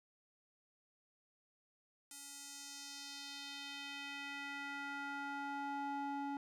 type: tone with band-pass filter sweep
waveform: square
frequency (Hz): 281.6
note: C#4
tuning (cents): +27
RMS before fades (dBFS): -45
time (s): 2.11-6.37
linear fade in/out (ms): 2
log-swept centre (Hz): 9000 to 630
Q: 1.7
effects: none